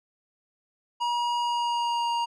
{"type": "tone with pitch glide", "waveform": "square", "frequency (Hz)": [956, 940.7], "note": ["A#5", "A#5"], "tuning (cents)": [43, 15], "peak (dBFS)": -25, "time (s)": [1, 2.26], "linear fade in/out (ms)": 20, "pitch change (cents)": -28, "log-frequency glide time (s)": [1.4, 2.11], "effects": ["low-pass 5000 Hz 12 dB/octave"]}